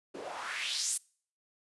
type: noise with band-pass filter sweep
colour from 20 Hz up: white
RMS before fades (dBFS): -36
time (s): 0.14-0.98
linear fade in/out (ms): 10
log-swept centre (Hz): 360 to 10000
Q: 2.7
effects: noise-tail reverb RT60 0.5 s tail -26 dB re dry + resampled to 24000 Hz